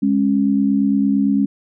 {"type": "tone pair together", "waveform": "sine", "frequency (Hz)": [205.5, 274.3], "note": ["G#3", "C#4"], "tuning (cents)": [-18, -18], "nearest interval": "perfect fourth", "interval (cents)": 500, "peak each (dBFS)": -16, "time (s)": [0.02, 1.46], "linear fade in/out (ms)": 10, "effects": []}